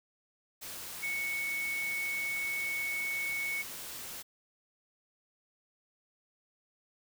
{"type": "tone in noise", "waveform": "sine", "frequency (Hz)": 2217, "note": "C#7", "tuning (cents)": 0, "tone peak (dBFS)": -32, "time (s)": [1.02, 3.63], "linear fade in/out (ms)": 20, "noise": "white", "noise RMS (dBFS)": -43, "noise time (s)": [0.61, 4.23], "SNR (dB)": 8, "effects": []}